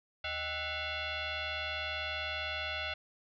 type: tone with frequency modulation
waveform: sine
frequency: 622.3 Hz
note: D#5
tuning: in tune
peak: -34 dBFS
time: 0.24-2.94 s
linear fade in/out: 5 ms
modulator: 700 Hz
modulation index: 4.5
effects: none

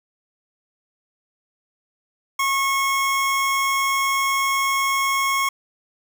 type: tone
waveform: 25% pulse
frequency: 1092 Hz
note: C#6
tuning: 26 cents flat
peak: -15 dBFS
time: 2.39-5.49 s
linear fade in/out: 5 ms
effects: none

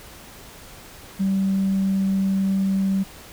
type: tone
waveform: sine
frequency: 193.4 Hz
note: G3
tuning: 23 cents flat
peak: -17 dBFS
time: 1.19-3.04 s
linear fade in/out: 20 ms
effects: tanh soft clip ceiling -14 dBFS + pink hiss -43 dBFS RMS until 3.32 s

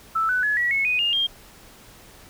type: tone with pitch steps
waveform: sine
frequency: 1318.5 / 1497.2 / 1700 / 1930.4 / 2192 / 2489 / 2826 / 3209 Hz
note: E6 / F#6 / G#6 / B6 / C#7 / D#7 / F7 / G7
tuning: 0 / +20 / +40 / -40 / -20 / 0 / +20 / +40 cents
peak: -19 dBFS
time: 0.15-1.27 s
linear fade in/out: 10 ms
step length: 140 ms
effects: pink hiss -48 dBFS RMS until 2.29 s

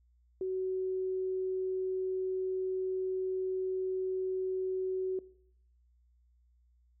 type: tone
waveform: sine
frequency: 374.8 Hz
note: F#4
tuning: 22 cents sharp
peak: -31 dBFS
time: 0.41-5.19 s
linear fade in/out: 2 ms
effects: noise-tail reverb RT60 0.7 s tail -19 dB re dry + added 60 Hz sine -64 dBFS peak until 7 s

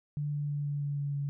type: tone with pitch steps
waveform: sine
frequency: 146.83 / 145.98 / 145.14 / 144.31 / 143.48 / 142.65 / 141.83 Hz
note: D3 / D3 / D3 / D3 / D3 / C#3 / C#3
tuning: 0 / -10 / -20 / -30 / -40 / +50 / +40 cents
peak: -30 dBFS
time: 0.17-1.29 s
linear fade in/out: 0 ms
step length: 160 ms
effects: none

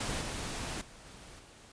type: noise with level steps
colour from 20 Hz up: pink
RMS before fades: -35 / -38 / -53 / -51 / -55 dBFS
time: 0-1.72 s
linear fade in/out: 5 ms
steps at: 0.21 / 0.81 / 1.05 / 1.39 s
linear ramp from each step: 5 ms
effects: resampled to 22050 Hz

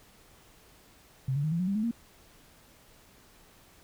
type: tone with pitch steps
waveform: sine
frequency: 132.1 / 143.23 / 155.29 / 168.37 / 182.55 / 197.93 / 214.6 / 232.7 Hz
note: C3 / D3 / D#3 / E3 / F#3 / G3 / A3 / A#3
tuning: +17 / -43 / -3 / +37 / -23 / +17 / -43 / -3 cents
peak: -26 dBFS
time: 1.28-1.912 s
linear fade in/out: 5 ms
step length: 79 ms
effects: pink hiss -58 dBFS RMS until 3.83 s

